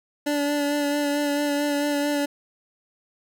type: tone with vibrato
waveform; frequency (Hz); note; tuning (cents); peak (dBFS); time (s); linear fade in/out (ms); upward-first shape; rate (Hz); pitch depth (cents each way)
25% pulse; 289.8; D4; -23; -18; 0.26-2.26; 10; sine; 4.5; 21
effects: none